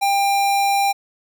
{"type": "tone", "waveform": "square", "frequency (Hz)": 796, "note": "G5", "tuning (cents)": 26, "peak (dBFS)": -16, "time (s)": [0.01, 0.93], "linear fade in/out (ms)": 20, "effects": []}